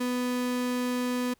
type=tone; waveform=35% pulse; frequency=248.2 Hz; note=B3; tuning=9 cents sharp; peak=-25 dBFS; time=0-1.34 s; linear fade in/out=10 ms; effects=pink hiss -66 dBFS RMS until 1.39 s